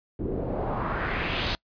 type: noise with low-pass filter sweep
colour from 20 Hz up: pink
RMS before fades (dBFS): -29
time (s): 0.19-1.55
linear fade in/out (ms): 0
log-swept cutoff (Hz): 320 to 4400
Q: 2.2
effects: noise-tail reverb RT60 0.1 s tail -26 dB re dry + resampled to 11025 Hz